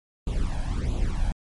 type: noise with flanger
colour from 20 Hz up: brown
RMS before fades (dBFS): -25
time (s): 0.27-1.32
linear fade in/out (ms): 2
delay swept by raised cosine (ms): 0.27 to 1.27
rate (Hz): 1.5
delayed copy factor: +0.8
effects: MP3 48 kbps